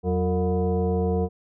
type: tone with frequency modulation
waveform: sine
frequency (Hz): 185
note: F#3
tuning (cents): 0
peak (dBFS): -20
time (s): 0.03-1.29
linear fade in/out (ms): 50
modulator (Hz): 269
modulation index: 1.5
effects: none